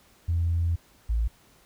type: tone pair in turn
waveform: sine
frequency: 84.5 / 56.4 Hz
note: E2 / A1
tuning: +43 / +44 cents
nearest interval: perfect fifth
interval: 699 cents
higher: first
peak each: -21 dBFS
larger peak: neither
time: 0.28-0.76 / 1.09-1.28 s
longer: first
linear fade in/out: 10 ms
effects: tanh soft clip ceiling -17 dBFS + pink hiss -59 dBFS RMS until 1.65 s